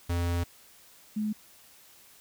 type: tone pair in turn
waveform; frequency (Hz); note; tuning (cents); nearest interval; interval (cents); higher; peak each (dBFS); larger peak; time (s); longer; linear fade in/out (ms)
square / sine; 86.4 / 212.9; F2 / G#3; -18 / +43; octave + major third; 1561; second; -27; neither; 0.09-0.44 / 1.16-1.33; first; 10
effects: white hiss -56 dBFS RMS until 2.2 s